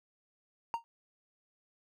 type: tone with exponential decay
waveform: triangle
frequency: 927 Hz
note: A#5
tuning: 10 cents flat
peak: -25 dBFS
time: 0.74-0.84 s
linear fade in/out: 0 ms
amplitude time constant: 20 ms
effects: none